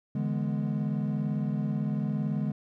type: chord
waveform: triangle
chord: E dominant seventh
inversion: third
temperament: equal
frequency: 146.83 / 164.81 / 207.7 / 246.9 Hz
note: D3 / E3 / G#3 / B3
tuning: 0 / 0 / 0 / 0 cents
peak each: -28 / -34 / -28 / -34 dBFS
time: 0.15-2.52 s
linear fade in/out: 5 ms
effects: tanh soft clip ceiling -18 dBFS